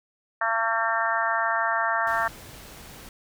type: harmonic tone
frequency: 226.5 Hz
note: A#3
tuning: 50 cents flat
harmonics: 3 / 4 / 5 / 6 / 7 / 8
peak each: -29 / -29 / -29 / -29 / -29 / -29 dBFS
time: 0.41-2.28 s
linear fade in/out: 5 ms
type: noise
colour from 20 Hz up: pink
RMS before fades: -44 dBFS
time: 2.07-3.09 s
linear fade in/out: 2 ms
effects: none